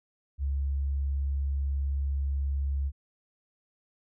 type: tone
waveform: sine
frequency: 69.3 Hz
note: C#2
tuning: in tune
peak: -26 dBFS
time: 0.38-2.92 s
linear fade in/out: 50 ms
effects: none